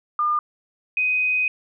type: tone pair in turn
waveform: sine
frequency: 1207 / 2505 Hz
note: D6 / D#7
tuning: +47 / +11 cents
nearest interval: octave + minor second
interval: 1264 cents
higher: second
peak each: -18 dBFS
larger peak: neither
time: 0.19-0.39 / 0.97-1.48 s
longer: second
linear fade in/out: 2 ms
effects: none